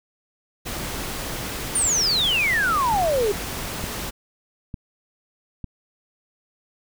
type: noise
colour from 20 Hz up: pink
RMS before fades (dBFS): -30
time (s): 0.65-4.11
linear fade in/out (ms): 20
type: exponential sweep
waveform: sine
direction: down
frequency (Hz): 9397 to 392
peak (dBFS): -18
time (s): 1.75-3.32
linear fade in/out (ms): 5
type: click train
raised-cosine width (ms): 5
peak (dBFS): -19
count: 4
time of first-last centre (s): 2.94-5.643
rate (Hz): 1.11
effects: none